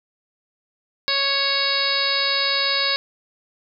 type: harmonic tone with a mistuned harmonic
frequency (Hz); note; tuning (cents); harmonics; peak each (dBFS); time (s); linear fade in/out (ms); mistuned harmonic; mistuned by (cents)
554.4; C#5; 0; 1 / 2 / 3 / 4 / 5 / 6 / 7 / 8 / 9; -30 / -29 / -28 / -27 / -31 / -35 / -24 / -24 / -27; 1.08-2.96; 0; 7; -17
effects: none